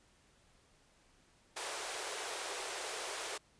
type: high-pass noise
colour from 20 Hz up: pink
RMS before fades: -41 dBFS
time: 1.56-3.38 s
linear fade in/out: 10 ms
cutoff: 380 Hz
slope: 48 dB/octave
effects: pink hiss -68 dBFS RMS until 3.59 s + resampled to 22050 Hz